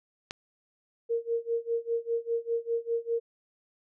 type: click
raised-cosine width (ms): 0.2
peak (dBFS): -18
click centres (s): 0.309
type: tone with tremolo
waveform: sine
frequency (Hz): 464.1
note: A#4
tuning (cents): -8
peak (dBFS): -24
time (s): 1.09-3.2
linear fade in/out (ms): 20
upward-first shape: sine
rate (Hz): 5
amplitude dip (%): 95
effects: none